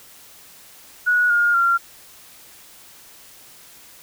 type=tone with pitch steps; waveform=sine; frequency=1462 / 1420.4 / 1379.9 Hz; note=F#6 / F6 / F6; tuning=-21 / +29 / -21 cents; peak=-14 dBFS; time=1.06-1.78 s; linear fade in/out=20 ms; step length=240 ms; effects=white hiss -46 dBFS RMS until 4.02 s